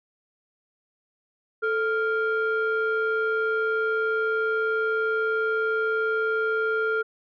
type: tone pair together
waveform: sine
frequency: 440 / 1396.9 Hz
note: A4 / F6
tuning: 0 / 0 cents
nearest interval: octave + minor sixth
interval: 2000 cents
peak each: -23 dBFS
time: 1.62-7.03 s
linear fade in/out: 20 ms
effects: tanh soft clip ceiling -18 dBFS